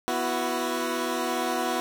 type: chord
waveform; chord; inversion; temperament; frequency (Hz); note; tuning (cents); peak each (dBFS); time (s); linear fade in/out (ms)
15% pulse; B suspended fourth; none; equal with one note detuned; 246.9 / 332.7 / 370; B3 / E4 / F#4; 0 / +16 / 0; -24; 0.08-1.8; 0
effects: none